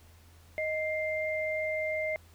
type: tone pair together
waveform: sine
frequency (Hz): 624 / 2099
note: D#5 / C7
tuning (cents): +5 / +5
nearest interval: octave + major sixth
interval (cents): 2100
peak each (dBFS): -31 / -33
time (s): 0.58-2.16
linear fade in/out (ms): 0
effects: added 83 Hz sine -55 dBFS peak until 2.34 s + pink hiss -61 dBFS RMS until 2.34 s